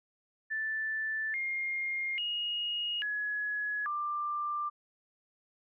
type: tone with pitch steps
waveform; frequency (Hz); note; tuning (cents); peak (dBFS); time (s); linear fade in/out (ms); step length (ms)
sine; 1760 / 2126 / 2873 / 1687 / 1186; A6 / C7 / F7 / G#6 / D6; 0 / +27 / +48 / +27 / +17; -31; 0.5-4.7; 20; 840
effects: none